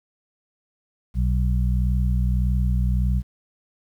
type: harmonic tone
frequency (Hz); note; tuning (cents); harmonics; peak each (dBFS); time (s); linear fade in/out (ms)
61.7; B1; -1; 1 / 2 / 3; -19 / -25 / -28; 1.14-3.23; 50
effects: 9-bit